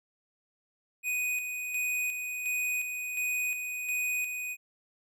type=tone with tremolo; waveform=square; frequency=2489 Hz; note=D#7; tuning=in tune; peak=-29 dBFS; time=1.03-4.57 s; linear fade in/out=50 ms; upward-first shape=square; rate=1.4 Hz; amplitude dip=45%; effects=none